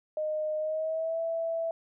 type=tone with pitch glide; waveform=sine; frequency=616 to 660.2 Hz; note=D#5 to E5; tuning=-17 to +2 cents; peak=-28 dBFS; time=0.17-1.71 s; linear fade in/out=2 ms; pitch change=+119 cents; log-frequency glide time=0.58-1.2 s; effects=none